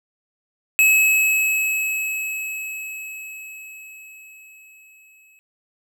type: tone with exponential decay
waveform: square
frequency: 2576 Hz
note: E7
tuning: 41 cents flat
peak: -12 dBFS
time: 0.79-5.39 s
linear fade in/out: 0 ms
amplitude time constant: 1000 ms
effects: none